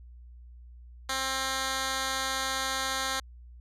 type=tone with band-pass filter; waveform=10% pulse; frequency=265.3 Hz; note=C4; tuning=24 cents sharp; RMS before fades=-31 dBFS; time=1.09-3.2 s; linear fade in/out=5 ms; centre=4400 Hz; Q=0.53; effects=added 60 Hz sine -46 dBFS peak until 3.6 s + resampled to 32000 Hz